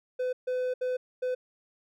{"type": "tone bursts at uneven times", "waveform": "triangle", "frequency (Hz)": 505, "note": "B4", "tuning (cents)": 39, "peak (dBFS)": -25, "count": 4, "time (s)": [[0.19, 0.33], [0.47, 0.74], [0.81, 0.97], [1.22, 1.35]], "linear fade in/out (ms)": 10, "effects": []}